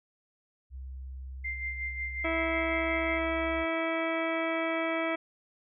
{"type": "tone", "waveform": "sine", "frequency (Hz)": 65.41, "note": "C2", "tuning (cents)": 0, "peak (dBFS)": -38, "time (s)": [0.7, 3.66], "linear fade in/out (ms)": 50}
{"type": "tone with tremolo", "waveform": "sine", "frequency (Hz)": 2093, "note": "C7", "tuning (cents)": 0, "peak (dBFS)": -31, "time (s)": [1.44, 3.19], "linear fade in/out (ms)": 10, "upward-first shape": "sine", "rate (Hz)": 5.5, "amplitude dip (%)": 55}
{"type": "harmonic tone", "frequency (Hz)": 326.8, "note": "E4", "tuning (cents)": -15, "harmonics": [1, 2, 3, 4, 5, 6, 7, 8, 10], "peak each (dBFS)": [-33, -32, -41, -37, -44, -38, -36, -47, -47], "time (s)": [2.24, 5.16], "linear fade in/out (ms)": 10}
{"effects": []}